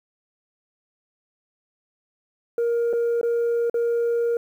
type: tone with dropouts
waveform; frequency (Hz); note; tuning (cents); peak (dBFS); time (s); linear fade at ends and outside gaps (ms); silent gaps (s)
sine; 469.5; A#4; +12; -17; 2.58-4.37; 2; 2.93-2.934 / 3.213-3.23 / 3.698-3.742
effects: tanh soft clip ceiling -18 dBFS + 9-bit